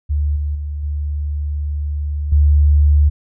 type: tone with level steps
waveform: sine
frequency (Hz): 73.5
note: D2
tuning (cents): +2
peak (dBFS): -14 / -17 / -21 / -18 / -8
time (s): 0.09-3.1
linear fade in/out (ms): 20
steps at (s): 0.36 / 0.55 / 0.83 / 2.32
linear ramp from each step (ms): 5
effects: none